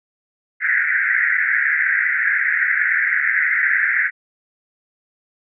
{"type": "band-pass noise", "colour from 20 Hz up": "white", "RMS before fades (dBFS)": -18, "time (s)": [0.6, 4.11], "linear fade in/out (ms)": 50, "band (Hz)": [1500, 2100], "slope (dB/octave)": 96, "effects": []}